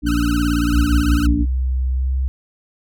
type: harmonic tone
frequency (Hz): 58.27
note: A#1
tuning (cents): 0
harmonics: 1 / 2 / 3 / 4 / 5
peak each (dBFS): -19 / -28 / -28 / -24 / -18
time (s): 0.02-1.46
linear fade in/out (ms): 50
type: tone with vibrato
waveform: sawtooth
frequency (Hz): 1396.9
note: F6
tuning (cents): 0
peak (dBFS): -23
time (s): 0.06-1.27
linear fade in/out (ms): 10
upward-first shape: sine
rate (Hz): 18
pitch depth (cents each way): 180
type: tone with pitch glide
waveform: sine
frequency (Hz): 64.3 to 65.58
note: C2 to C2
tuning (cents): -30 to +5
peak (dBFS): -16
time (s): 0.73-2.28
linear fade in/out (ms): 0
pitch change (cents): +35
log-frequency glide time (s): 1.93-2.15
effects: none